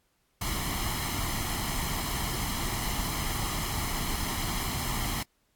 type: noise with comb filter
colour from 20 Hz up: pink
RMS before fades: -31 dBFS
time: 0.41-5.23 s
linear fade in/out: 5 ms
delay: 0.97 ms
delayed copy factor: +0.65
effects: pink hiss -72 dBFS RMS until 5.55 s + AAC 64 kbps